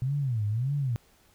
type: tone with vibrato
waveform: sine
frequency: 122.3 Hz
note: B2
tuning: 16 cents flat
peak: -25 dBFS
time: 0.02-0.96 s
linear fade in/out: 0 ms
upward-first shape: sine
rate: 1.7 Hz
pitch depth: 290 cents each way
effects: pink hiss -62 dBFS RMS until 1.34 s